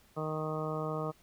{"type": "harmonic tone", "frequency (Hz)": 155.56, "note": "D#3", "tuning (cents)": 0, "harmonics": [1, 2, 3, 4, 5, 6, 7, 8], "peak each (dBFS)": [-37, -42, -38, -40, -45, -49, -43, -42], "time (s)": [0.16, 1.12], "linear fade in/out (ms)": 20, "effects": ["pink hiss -64 dBFS RMS until 1.22 s"]}